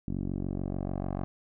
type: tone with low-pass filter sweep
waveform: 10% pulse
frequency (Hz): 46.8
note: F#1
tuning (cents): +20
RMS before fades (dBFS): -33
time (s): 0.08-1.24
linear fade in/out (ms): 0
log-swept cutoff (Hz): 270 to 890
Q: 1.4
effects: none